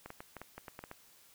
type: clicks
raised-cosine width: 0.5 ms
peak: -29 dBFS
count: 10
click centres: 0.06 / 0.104 / 0.205 / 0.367 / 0.416 / 0.58 / 0.682 / 0.791 / 0.839 / 0.914 s
effects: white hiss -62 dBFS RMS until 1.34 s